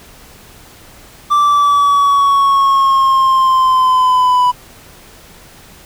triangle linear sweep, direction down, 1174.7 to 987.8 Hz, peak -6 dBFS, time 1.3-4.52 s, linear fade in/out 20 ms, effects pink hiss -40 dBFS RMS until 5.85 s

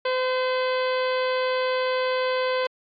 harmonic tone with a mistuned harmonic, 512 Hz, C5, 38 cents flat, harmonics 1 / 2 / 3 / 4 / 5 / 6 / 7 / 8 / 9, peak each -23 / -29 / -33 / -35 / -37 / -39 / -40 / -41 / -42 dBFS, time 0.05-2.67 s, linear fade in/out 5 ms, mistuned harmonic 7, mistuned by -67 cents, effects AAC 48 kbps

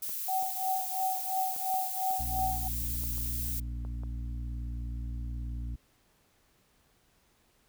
violet noise, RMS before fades -36 dBFS, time 0.02-3.6 s, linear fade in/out 5 ms
clicks, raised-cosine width 1 ms, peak -35 dBFS, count 10, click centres 0.094 / 0.426 / 1.563 / 1.742 / 2.107 / 2.391 / 3.036 / 3.181 / 3.85 / 4.035 s
sine tone with tremolo, 757 Hz, F#5, 39 cents sharp, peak -26 dBFS, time 0.28-2.68 s, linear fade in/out 5 ms, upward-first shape triangle, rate 2.9 Hz, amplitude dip 95%
harmonic tone, 58.9 Hz, A#1, 19 cents sharp, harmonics 1 / 2 / 4 / 5, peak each -34 / -42 / -49 / -53 dBFS, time 2.19-5.76 s, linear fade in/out 10 ms
effects pink hiss -68 dBFS RMS until 7.68 s

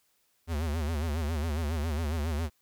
square tone with vibrato, 77.8 Hz, D#2, in tune, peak -29 dBFS, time 0.47-2.5 s, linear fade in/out 50 ms, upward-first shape sine, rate 7.3 Hz, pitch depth 140 cents each way, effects white hiss -71 dBFS RMS until 2.61 s

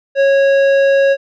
sine tone with tanh clipping, 550 Hz, C#5, 14 cents flat, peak -10 dBFS, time 0.15-1.17 s, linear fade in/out 50 ms, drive 12 dB, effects none

